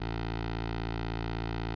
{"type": "tone with notch filter", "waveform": "10% pulse", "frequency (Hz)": 56.3, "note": "A1", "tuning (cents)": 40, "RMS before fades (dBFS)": -34, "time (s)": [0, 1.75], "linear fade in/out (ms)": 10, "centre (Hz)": 210, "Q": 1.8, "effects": ["resampled to 11025 Hz"]}